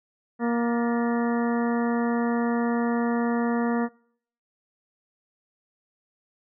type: harmonic tone with a mistuned harmonic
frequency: 235.5 Hz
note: A#3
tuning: 18 cents sharp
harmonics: 1 / 2 / 3 / 4 / 5 / 6 / 7 / 8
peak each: -23 / -29 / -33 / -35 / -37 / -39 / -40 / -41 dBFS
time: 0.39-3.89 s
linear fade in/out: 50 ms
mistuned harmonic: 7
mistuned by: +91 cents
effects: noise-tail reverb RT60 0.6 s tail -23 dB re dry